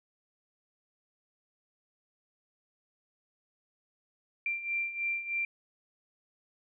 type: beating tone pair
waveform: sine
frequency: 2362 / 2365.2 Hz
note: D7 / D7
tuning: +9 / +12 cents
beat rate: 3.2 Hz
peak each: -37 / -32 dBFS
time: 4.46-5.45 s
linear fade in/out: 2 ms
effects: none